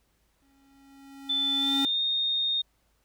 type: tone with exponential growth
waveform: square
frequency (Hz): 274.7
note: C#4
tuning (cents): -16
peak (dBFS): -26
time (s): 0.42-1.85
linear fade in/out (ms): 1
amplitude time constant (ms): 310
type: tone with pitch glide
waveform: sine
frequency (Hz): 3520 to 3684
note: A7 to A#7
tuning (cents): 0 to -21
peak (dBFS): -24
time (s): 1.29-2.62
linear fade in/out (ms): 10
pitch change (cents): +79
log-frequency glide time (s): 1.58-2.02
effects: added 53 Hz sine -70 dBFS peak until 3.04 s + pink hiss -71 dBFS RMS until 3.04 s